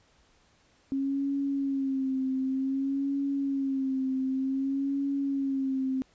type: tone with vibrato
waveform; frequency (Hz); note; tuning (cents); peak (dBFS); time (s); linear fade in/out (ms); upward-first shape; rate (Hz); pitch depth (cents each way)
sine; 270.4; C#4; -43; -26; 0.92-6.02; 0; sine; 0.54; 51
effects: pink hiss -64 dBFS RMS until 6.14 s + resampled to 16000 Hz